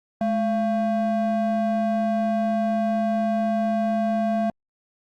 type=ring-modulated tone; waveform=triangle; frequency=447.9 Hz; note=A4; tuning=31 cents sharp; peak=-15 dBFS; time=0.21-4.5 s; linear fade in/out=2 ms; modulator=235 Hz; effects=Opus 48 kbps